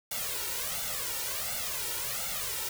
white noise with flanger, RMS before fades -34 dBFS, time 0.11-2.69 s, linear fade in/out 5 ms, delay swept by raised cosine 1.4 to 2.18 ms, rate 1.4 Hz, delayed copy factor +1, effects none

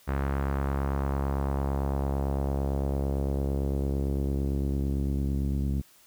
sawtooth tone with low-pass filter sweep, 68.9 Hz, C#2, 10 cents flat, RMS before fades -28 dBFS, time 0.07-5.82 s, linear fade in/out 20 ms, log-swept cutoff 1600 to 230 Hz, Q 1.5, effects white hiss -58 dBFS RMS until 6.06 s

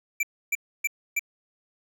square tone bursts, 2339 Hz, D7, 8 cents flat, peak -23 dBFS, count 4, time 0.2-1.194 s, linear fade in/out 5 ms, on 31 ms, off 290 ms, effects none

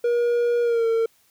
triangle tone with pitch glide, 477 to 454.7 Hz, A#4 to A#4, +40 to -43 cents, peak -16 dBFS, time 0.04-1.06 s, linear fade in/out 5 ms, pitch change -83 cents, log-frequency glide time 0.62-0.87 s, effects white hiss -61 dBFS RMS until 1.3 s

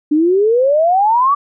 sine exponential sweep, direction up, 290.8 to 1172 Hz, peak -9 dBFS, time 0.11-1.35 s, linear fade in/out 10 ms, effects none

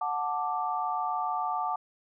sine chord, D major, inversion first, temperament just, 734.2 / 881 / 1174.7 Hz, F#5 / A5 / D6, -14 / +2 / 0 cents, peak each -32 dBFS, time 0.01-1.76 s, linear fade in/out 5 ms, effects none

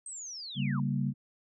sine linear sweep, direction down, 8410 to 902 Hz, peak -39 dBFS, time 0.06-0.8 s, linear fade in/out 2 ms
sine chord, G diminished, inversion second, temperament equal with one note detuned, 138.59 / 194.53 / 233.1 Hz, Db3 / G3 / Bb3, 0 / -13 / 0 cents, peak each -30 / -33 / -34 dBFS, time 0.55-1.14 s, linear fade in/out 50 ms
effects none

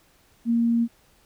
sine tone, 233.1 Hz, A#3, in tune, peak -18 dBFS, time 0.45-0.88 s, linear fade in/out 50 ms, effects pink hiss -60 dBFS RMS until 1.25 s

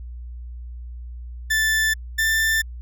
40% pulse tone pair in turn, 1759 / 1777.4 Hz, A6 / A6, -1 / +17 cents, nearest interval unison, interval 18 cents, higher second, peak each -17 dBFS, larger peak neither, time 1.5-1.94 / 2.18-2.62 s, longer neither, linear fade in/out 10 ms, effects added 60 Hz sine -32 dBFS peak until 2.81 s

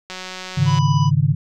click train, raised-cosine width 0.2 ms, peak -14 dBFS, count 128, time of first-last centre 0.1-0.786 s, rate 185 Hz
sine chord, Ab suspended fourth, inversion none, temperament equal with one note detuned, 103.83 / 138.59 / 156.37 Hz, Ab2 / Db3 / Eb3, 0 / 0 / +9 cents, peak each -21 / -16 / -18 dBFS, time 0.57-1.35 s, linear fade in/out 10 ms
harmonic tone, 990 Hz, B5, 4 cents sharp, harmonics 1 / 3 / 5 / 6, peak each -23 / -33 / -37 / -39 dBFS, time 0.65-1.11 s, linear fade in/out 50 ms
effects none

